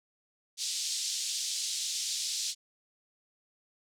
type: band-pass noise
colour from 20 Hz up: pink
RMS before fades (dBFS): -34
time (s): 0.57-2.55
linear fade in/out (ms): 50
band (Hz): 3800 to 8100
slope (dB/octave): 24
effects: none